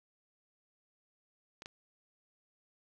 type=clicks; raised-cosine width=0.2 ms; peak=-29 / -26 dBFS; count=2; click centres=1.621 / 1.659 s; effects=none